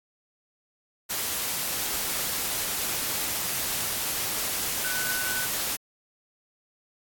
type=tone in noise; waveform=sine; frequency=1500 Hz; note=F#6; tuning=23 cents sharp; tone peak=-31 dBFS; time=4.83-5.47 s; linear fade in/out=20 ms; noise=white; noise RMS=-29 dBFS; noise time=1.09-5.77 s; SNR=-5 dB; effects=AAC 64 kbps